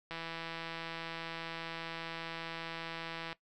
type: click train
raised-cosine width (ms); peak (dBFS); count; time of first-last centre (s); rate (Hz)
0.3; -25; 532; 0.11-3.328; 165
effects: noise-tail reverb RT60 0.1 s tail -18 dB re dry